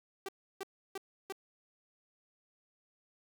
sawtooth tone bursts, 388.4 Hz, G4, 16 cents flat, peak -34 dBFS, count 4, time 0.26-1.324 s, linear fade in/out 2 ms, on 26 ms, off 320 ms, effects none

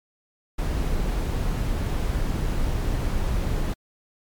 brown noise, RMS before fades -24 dBFS, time 0.58-3.74 s, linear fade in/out 10 ms, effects MP3 96 kbps

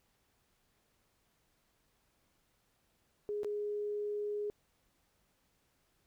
sine tone with dropouts, 415.3 Hz, G#4, in tune, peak -34 dBFS, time 3.29-4.5 s, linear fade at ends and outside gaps 0 ms, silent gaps 3.433-3.446 s, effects pink hiss -75 dBFS RMS until 6.06 s

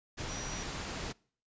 sine tone in noise, 5810 Hz, F#8, 32 cents flat, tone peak -43 dBFS, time 0.28-0.64 s, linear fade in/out 20 ms, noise pink, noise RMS -39 dBFS, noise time 0.17-1.13 s, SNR -7 dB, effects noise-tail reverb RT60 0.5 s tail -25 dB re dry + resampled to 16000 Hz

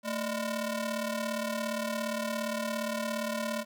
sawtooth ring-modulated tone, 409.3 Hz, G#4, 25 cents flat, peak -24 dBFS, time 0.03-3.65 s, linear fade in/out 50 ms, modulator 186 Hz, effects none

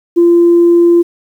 sine tone, 343.5 Hz, F4, 29 cents flat, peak -3 dBFS, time 0.16-1.03 s, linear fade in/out 20 ms, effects tanh soft clip ceiling 0 dBFS + 7-bit

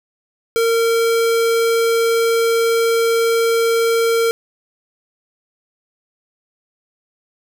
square tone, 459.1 Hz, A#4, 26 cents flat, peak -14 dBFS, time 0.56-4.31 s, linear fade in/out 0 ms, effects none

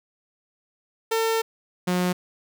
sawtooth tone pair in turn, 450 / 179.98 Hz, A4 / F#3, +39 / -48 cents, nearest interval octave + major third, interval 1587 cents, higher first, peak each -17 dBFS, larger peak neither, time 1.11-1.42 / 1.87-2.13 s, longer first, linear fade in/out 10 ms, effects none

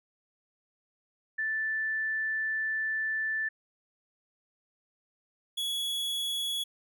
sine / 45% pulse tone pair in turn, 1760 / 3370 Hz, A6 / G#7, 0 / +25 cents, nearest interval major seventh, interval 1125 cents, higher second, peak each -28 / -30 dBFS, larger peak first, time 1.38-3.49 / 5.57-6.64 s, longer first, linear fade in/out 10 ms, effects none

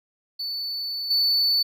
triangle tone with level steps, 4485 Hz, C#8, 19 cents sharp, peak -26 / -17 dBFS, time 0.39-1.63 s, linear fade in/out 10 ms, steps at 1.1 s, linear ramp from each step 10 ms, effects none

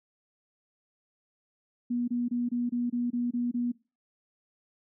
sine tone bursts, 241.8 Hz, B3, 36 cents flat, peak -26 dBFS, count 9, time 1.9-3.72 s, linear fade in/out 10 ms, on 180 ms, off 25 ms, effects noise-tail reverb RT60 0.3 s tail -21 dB re dry

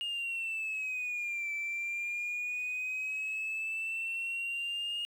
sine exponential two-way sweep, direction down then up, 2851 to 2324 to 2851 Hz, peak -31 dBFS, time 0.01-5.05 s, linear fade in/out 0 ms, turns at 1.52 s, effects tanh soft clip ceiling -31 dBFS + 10-bit

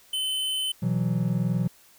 square tone, 3048 Hz, G7, 49 cents flat, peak -26 dBFS, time 0.13-0.72 s, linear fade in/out 5 ms
triangle chord, B suspended fourth, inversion none, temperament equal, 123.47 / 164.81 / 185 Hz, B2 / E3 / F#3, 0 / 0 / 0 cents, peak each -25 dBFS, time 0.82-1.68 s, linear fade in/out 10 ms
effects white hiss -56 dBFS RMS until 1.98 s

